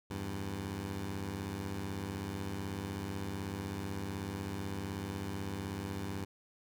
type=beating tone pair; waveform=15% pulse; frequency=82.6 / 98.6 Hz; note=E2 / G2; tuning=+4 / +11 cents; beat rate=16 Hz; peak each=-37 / -32 dBFS; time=0.1-6.25 s; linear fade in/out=10 ms; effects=none